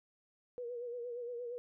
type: tone with vibrato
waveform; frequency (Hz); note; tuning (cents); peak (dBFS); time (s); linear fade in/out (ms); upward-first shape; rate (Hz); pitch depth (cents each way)
sine; 481.8; B4; -43; -39; 0.58-1.58; 0; sine; 8.6; 51
effects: none